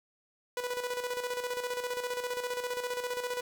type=tone with tremolo; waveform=sawtooth; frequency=492.5 Hz; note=B4; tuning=5 cents flat; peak=-27 dBFS; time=0.57-3.41 s; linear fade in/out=2 ms; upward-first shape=square; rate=15 Hz; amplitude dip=55%; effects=none